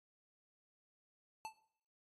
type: tone with exponential decay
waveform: square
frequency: 880 Hz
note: A5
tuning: in tune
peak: -40 dBFS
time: 1.45-1.57 s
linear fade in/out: 0 ms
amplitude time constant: 25 ms
effects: noise-tail reverb RT60 0.6 s tail -17 dB re dry + AAC 32 kbps